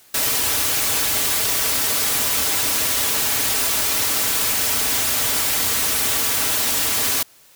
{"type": "noise with comb filter", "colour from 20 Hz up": "white", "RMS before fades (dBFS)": -20, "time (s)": [0.14, 7.23], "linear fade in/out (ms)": 5, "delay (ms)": 5.6, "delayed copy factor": -0.6, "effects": ["white hiss -51 dBFS RMS until 7.55 s"]}